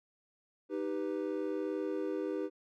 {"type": "chord", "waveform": "triangle", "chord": "Eb augmented", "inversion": "none", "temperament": "equal", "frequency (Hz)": [311.1, 392, 493.9], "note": ["Eb4", "G4", "B4"], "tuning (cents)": [0, 0, 0], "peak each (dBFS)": [-35, -35, -37], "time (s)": [0.69, 2.5], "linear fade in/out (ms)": 50, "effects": []}